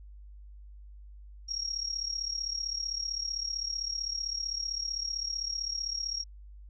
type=tone with amplitude modulation; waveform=sine; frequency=5588 Hz; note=F8; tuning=in tune; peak=-28 dBFS; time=1.48-6.24 s; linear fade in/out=20 ms; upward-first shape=sine; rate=35.6 Hz; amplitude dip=80%; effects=added 50 Hz sine -46 dBFS peak until 6.69 s